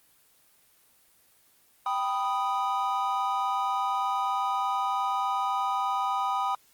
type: chord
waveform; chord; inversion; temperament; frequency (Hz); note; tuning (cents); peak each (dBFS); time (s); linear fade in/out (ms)
triangle; G augmented; none; equal; 784 / 987.8 / 1244.5; G5 / B5 / D#6; 0 / 0 / 0; -28; 1.86-6.55; 2
effects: white hiss -62 dBFS RMS until 6.73 s + Opus 24 kbps